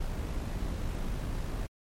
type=noise with amplitude modulation; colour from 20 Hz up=brown; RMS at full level=-32 dBFS; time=0-1.67 s; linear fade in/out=10 ms; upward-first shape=sine; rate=52.8 Hz; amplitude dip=30%; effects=MP3 64 kbps